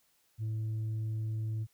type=tone; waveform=sine; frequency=109.8 Hz; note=A2; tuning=3 cents flat; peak=-29 dBFS; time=0.38-1.67 s; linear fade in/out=50 ms; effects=tanh soft clip ceiling -31 dBFS + white hiss -71 dBFS RMS until 1.73 s